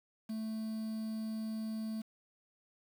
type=tone with quantisation; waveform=triangle; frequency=220 Hz; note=A3; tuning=in tune; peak=-34 dBFS; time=0.29-2.02 s; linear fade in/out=10 ms; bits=9; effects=none